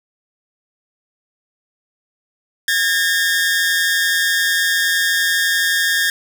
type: tone pair together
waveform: sawtooth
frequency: 1636.6 / 1808 Hz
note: G#6 / A6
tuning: -26 / +47 cents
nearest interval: major second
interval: 173 cents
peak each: -14 dBFS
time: 2.68-6.1 s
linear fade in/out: 2 ms
effects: none